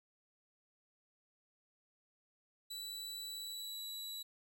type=tone with pitch glide; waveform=sawtooth; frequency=3951 to 3926 Hz; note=B7 to B7; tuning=0 to -11 cents; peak=-40 dBFS; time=2.7-4.23 s; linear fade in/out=10 ms; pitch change=-11 cents; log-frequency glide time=3.25-3.82 s; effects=none